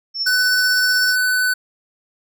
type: tone with tremolo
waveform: sine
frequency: 5400 Hz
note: E8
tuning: 41 cents sharp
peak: -17 dBFS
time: 0.14-1.16 s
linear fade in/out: 50 ms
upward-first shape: sine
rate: 16 Hz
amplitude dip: 50%
type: tone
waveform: square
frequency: 1502 Hz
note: F#6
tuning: 26 cents sharp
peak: -16 dBFS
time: 0.26-1.54 s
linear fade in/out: 10 ms
effects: none